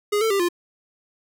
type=tone with pitch steps; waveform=square; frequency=413.7 / 445.5 / 396.3 / 349.5 Hz; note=G#4 / A4 / G4 / F4; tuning=-7 / +22 / +19 / +1 cents; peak=-19 dBFS; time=0.12-0.488 s; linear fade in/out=10 ms; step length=92 ms; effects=none